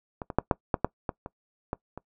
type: clicks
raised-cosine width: 1 ms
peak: -20 / -20 / -6 / -6 / -8 / -8 / -14 / -22 / -15 / -24 dBFS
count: 10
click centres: 0.218 / 0.302 / 0.386 / 0.512 / 0.742 / 0.846 / 1.092 / 1.261 / 1.731 / 1.976 s
effects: noise-tail reverb RT60 0.1 s tail -22 dB re dry